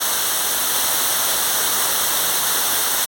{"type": "noise with comb filter", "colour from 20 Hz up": "white", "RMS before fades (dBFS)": -19, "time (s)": [0, 3.06], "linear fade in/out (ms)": 20, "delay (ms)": 0.41, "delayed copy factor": -0.65, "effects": ["AAC 64 kbps"]}